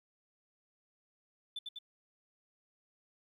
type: tone with echo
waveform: sine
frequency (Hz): 3520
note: A7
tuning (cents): 0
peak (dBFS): -35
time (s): 1.56-1.59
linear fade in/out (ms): 5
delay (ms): 99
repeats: 2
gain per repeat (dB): -3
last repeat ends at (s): 1.788
effects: tanh soft clip ceiling -36 dBFS + 12-bit